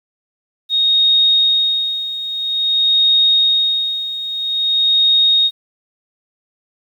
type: tone with tremolo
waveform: sine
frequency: 3729 Hz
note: A#7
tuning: in tune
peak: -9 dBFS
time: 0.69-5.51 s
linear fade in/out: 50 ms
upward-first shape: sine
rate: 0.5 Hz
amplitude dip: 75%
effects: 8-bit